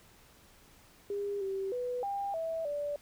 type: tone with pitch steps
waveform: sine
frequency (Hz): 404.6 / 387.5 / 493.9 / 799 / 653 / 582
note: G#4 / G4 / B4 / G5 / E5 / D5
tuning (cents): -45 / -20 / 0 / +33 / -17 / -16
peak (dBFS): -32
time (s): 1.1-2.96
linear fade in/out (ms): 2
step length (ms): 310
effects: pink hiss -60 dBFS RMS until 3.01 s